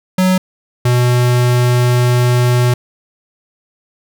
square tone pair in turn, 185.4 / 123.06 Hz, F#3 / B2, +4 / -6 cents, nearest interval perfect fifth, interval 710 cents, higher first, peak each -10 dBFS, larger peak neither, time 0.18-0.38 / 0.85-2.74 s, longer second, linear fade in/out 5 ms, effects none

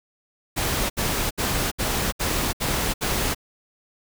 pink noise bursts, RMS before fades -24 dBFS, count 7, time 0.56-3.348 s, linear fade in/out 20 ms, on 340 ms, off 68 ms, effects none

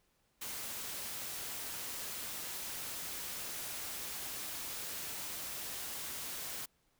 white noise, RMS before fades -42 dBFS, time 0.41-6.66 s, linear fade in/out 10 ms, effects pink hiss -75 dBFS RMS until 6.99 s

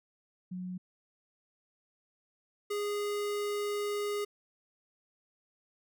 sine / square tone pair in turn, 182.3 / 412.1 Hz, F#3 / G#4, -25 / -13 cents, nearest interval octave + major second, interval 1412 cents, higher second, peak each -36 / -32 dBFS, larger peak second, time 0.51-0.78 / 2.7-4.25 s, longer second, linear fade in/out 10 ms, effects none

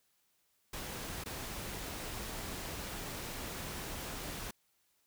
pink noise with dropouts, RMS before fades -42 dBFS, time 0.73-4.51 s, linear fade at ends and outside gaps 5 ms, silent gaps 1.239-1.258 s, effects white hiss -75 dBFS RMS until 5.06 s

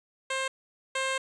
10% pulse tone pair in turn, 530 / 530 Hz, C5 / C5, +22 / +22 cents, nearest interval unison, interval 0 cents, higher neither, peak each -20 / -19 dBFS, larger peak second, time 0.3-0.48 / 0.95-1.18 s, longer second, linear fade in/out 5 ms, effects resampled to 24000 Hz

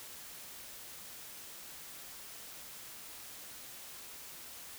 silence, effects white hiss -49 dBFS RMS until 4.78 s

